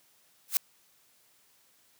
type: noise with exponential growth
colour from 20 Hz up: blue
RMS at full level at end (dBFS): -20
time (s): 0.48-0.57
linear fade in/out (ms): 1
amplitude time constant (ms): 19
effects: white hiss -65 dBFS RMS until 1.99 s + high-pass 80 Hz 12 dB/octave